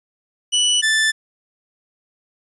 sawtooth tone pair in turn, 2960 / 1759.5 Hz, F#7 / A6, 0 / 0 cents, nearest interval major sixth, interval 900 cents, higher first, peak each -11 dBFS, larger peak neither, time 0.52-0.82 / 0.82-1.12 s, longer neither, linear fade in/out 20 ms, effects resampled to 24000 Hz

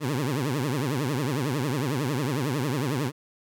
20% pulse tone with vibrato, 136.6 Hz, C#3, 25 cents flat, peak -20 dBFS, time 0-3.12 s, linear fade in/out 50 ms, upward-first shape triangle, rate 11 Hz, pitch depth 280 cents each way, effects none

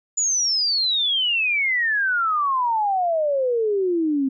sine exponential sweep, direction down, 7040 to 261.6 Hz, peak -18 dBFS, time 0.17-4.29 s, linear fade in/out 10 ms, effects none

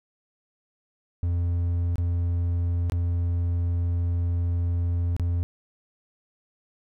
triangle tone with dropouts, 86.5 Hz, F2, 16 cents flat, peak -20 dBFS, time 1.23-5.43 s, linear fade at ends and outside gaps 0 ms, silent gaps 1.957-1.982 / 2.898-2.921 / 5.165-5.197 s, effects none

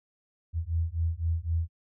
sine beating tone pair, 81 / 84.9 Hz, E2 / F2, -30 / -48 cents, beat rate 3.9 Hz, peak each -29 dBFS, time 0.53-1.69 s, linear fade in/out 50 ms, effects none

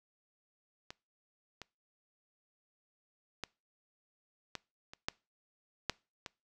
clicks, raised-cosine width 0.2 ms, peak -26 / -27 / -20 / -21 / -30 / -15 / -13 / -24 dBFS, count 8, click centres 0.905 / 1.617 / 3.437 / 4.553 / 4.935 / 5.085 / 5.897 / 6.262 s, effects noise-tail reverb RT60 0.3 s tail -24 dB re dry

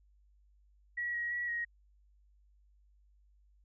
sine tone with pitch steps, 1922 / 1899 / 1930 / 1886 Hz, B6 / A#6 / B6 / A#6, -48 / +32 / -40 / +20 cents, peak -33 dBFS, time 0.97-1.65 s, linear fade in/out 10 ms, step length 170 ms, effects added 50 Hz sine -63 dBFS peak until 3.64 s

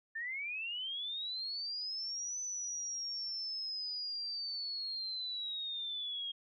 sine linear two-way sweep, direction up then down, 1760 to 6040 to 3243 Hz, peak -37 dBFS, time 0.15-6.32 s, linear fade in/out 10 ms, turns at 2.39 s, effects none

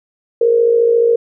sine tone with amplitude modulation, 466.2 Hz, A#4, in tune, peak -6 dBFS, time 0.41-1.16 s, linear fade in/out 5 ms, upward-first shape sine, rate 54.3 Hz, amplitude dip 60%, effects none

